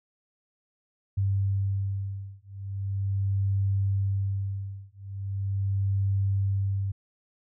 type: beating tone pair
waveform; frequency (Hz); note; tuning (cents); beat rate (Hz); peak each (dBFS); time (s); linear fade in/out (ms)
sine; 98 / 98.4; G2 / G2; 0 / +7; 0.4; -28; 1.17-6.92; 10
effects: none

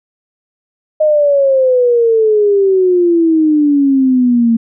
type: exponential sweep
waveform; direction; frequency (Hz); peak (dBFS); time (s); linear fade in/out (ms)
sine; down; 622.3 to 226.4; -7; 1-4.57; 10
effects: none

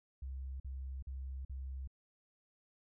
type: tone bursts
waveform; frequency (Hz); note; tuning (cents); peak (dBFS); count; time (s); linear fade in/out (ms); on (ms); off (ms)
sine; 66.2; C2; +21; -40; 4; 0.22-1.875; 5; 380; 45
effects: none

